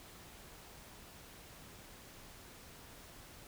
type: silence
effects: pink hiss -55 dBFS RMS until 3.47 s